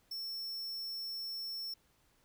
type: tone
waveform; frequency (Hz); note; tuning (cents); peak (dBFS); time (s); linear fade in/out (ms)
square; 5400; E8; +41; -39; 0.11-1.74; 5
effects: pink hiss -71 dBFS RMS until 2.24 s